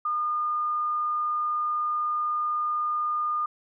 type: tone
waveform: sine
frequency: 1216 Hz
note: D#6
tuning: 40 cents flat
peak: -24 dBFS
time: 0.05-3.46 s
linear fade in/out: 5 ms
effects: none

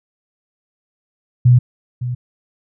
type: tone with echo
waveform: sine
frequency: 123.47 Hz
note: B2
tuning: in tune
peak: -6 dBFS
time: 1.45-1.59 s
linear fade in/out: 10 ms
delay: 560 ms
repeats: 1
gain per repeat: -13 dB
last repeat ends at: 2.15 s
effects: none

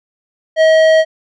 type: tone with tanh clipping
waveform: sine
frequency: 637 Hz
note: D#5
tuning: 41 cents sharp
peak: -8 dBFS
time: 0.56-1.05 s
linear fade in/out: 50 ms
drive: 13 dB
effects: none

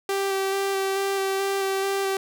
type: tone with vibrato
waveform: sawtooth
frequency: 390 Hz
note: G4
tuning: 9 cents flat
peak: -19 dBFS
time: 0.09-2.17 s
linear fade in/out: 2 ms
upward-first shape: square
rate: 2.3 Hz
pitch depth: 12 cents each way
effects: none

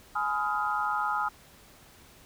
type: chord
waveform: sine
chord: F half-diminished seventh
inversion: first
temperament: just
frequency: 838.1 / 1005.8 / 1257.2 / 1396.9 Hz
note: Ab5 / Cb6 / Eb6 / F6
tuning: +16 / +31 / +18 / 0 cents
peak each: -31 / -35 / -30 / -33 dBFS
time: 0.15-1.29 s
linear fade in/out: 10 ms
effects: pink hiss -55 dBFS RMS until 2.25 s

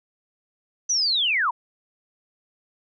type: linear sweep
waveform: sine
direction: down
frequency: 6090 to 880 Hz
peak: -19 dBFS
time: 0.89-1.51 s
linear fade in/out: 10 ms
effects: none

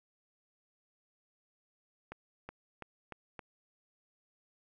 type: accelerating click train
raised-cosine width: 0.5 ms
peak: -28 dBFS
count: 5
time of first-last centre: 2.12-3.392 s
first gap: 370 ms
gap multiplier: 0.9
effects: none

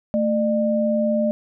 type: tone pair together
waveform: sine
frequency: 222.2 / 602 Hz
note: A3 / D5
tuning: +17 / +43 cents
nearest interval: octave + perfect fourth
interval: 1726 cents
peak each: -20 dBFS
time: 0.14-1.31 s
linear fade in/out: 0 ms
effects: none

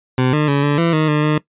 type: tone with pitch steps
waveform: 20% pulse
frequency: 128.2 / 150.9 / 141.6 / 145 / 167.8 / 155.8 / 150 / 152.1 Hz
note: C3 / D3 / C#3 / D3 / E3 / D#3 / D3 / D#3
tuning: -35 / +47 / +37 / -22 / +31 / +3 / +37 / -39 cents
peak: -8 dBFS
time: 0.18-1.38 s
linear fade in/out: 2 ms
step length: 150 ms
effects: noise-tail reverb RT60 0.1 s tail -19 dB re dry + resampled to 8000 Hz

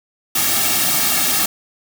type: noise with comb filter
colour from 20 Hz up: white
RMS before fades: -17 dBFS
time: 0.35-1.46 s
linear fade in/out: 5 ms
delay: 2 ms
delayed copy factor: -0.75
effects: none

